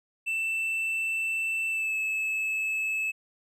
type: tone with pitch glide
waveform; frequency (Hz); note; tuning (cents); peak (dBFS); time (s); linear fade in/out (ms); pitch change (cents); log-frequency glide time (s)
triangle; 2663 to 2602; E7 to E7; +17 to -23; -25; 0.26-3.12; 20; -40; 1.69-1.95
effects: none